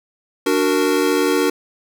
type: chord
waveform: square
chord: D augmented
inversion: none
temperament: equal with one note detuned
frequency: 293.7 / 370 / 462.7 Hz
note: D4 / F#4 / A#4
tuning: 0 / 0 / -13 cents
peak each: -20 dBFS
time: 0.46-1.5 s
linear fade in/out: 5 ms
effects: none